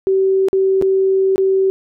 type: tone with dropouts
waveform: sine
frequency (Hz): 383.7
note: G4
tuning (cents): -37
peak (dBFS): -11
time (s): 0.07-1.7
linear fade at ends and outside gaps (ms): 0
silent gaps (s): 0.485-0.53 / 0.814-0.823 / 1.359-1.38
effects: none